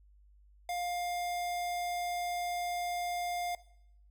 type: tone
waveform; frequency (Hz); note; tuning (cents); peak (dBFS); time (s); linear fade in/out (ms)
square; 705; F5; +16; -34; 0.69-3.55; 2
effects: noise-tail reverb RT60 0.7 s tail -18 dB re dry + added 50 Hz sine -58 dBFS peak until 4.1 s